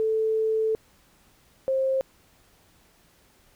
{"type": "tone pair in turn", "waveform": "sine", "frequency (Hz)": [440, 530.7], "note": ["A4", "C5"], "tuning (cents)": [0, 24], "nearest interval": "minor third", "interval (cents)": 324, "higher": "second", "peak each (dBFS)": -21, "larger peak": "neither", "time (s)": [[0, 0.75], [1.68, 2.01]], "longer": "first", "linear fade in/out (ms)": 0, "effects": ["pink hiss -60 dBFS RMS until 3.55 s"]}